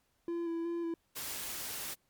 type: tone with vibrato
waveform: triangle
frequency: 336.8 Hz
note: E4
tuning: 37 cents sharp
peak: -31 dBFS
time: 0.28-0.94 s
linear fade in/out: 2 ms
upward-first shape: square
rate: 2.7 Hz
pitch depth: 18 cents each way
type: noise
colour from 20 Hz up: white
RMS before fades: -40 dBFS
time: 1.15-1.95 s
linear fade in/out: 20 ms
effects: pink hiss -75 dBFS RMS until 2.09 s + MP3 96 kbps